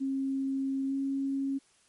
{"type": "tone with pitch glide", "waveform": "sine", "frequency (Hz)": [270, 273], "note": ["C#4", "C#4"], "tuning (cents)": [-45, -26], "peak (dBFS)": -28, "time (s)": [0, 1.59], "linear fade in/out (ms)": 20, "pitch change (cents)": 19, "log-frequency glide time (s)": [0.87, 0.95], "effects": ["white hiss -65 dBFS RMS until 1.88 s", "MP3 48 kbps"]}